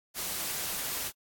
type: noise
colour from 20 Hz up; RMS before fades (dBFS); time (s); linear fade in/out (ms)
white; -34; 0.14-1.12; 50
effects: AAC 64 kbps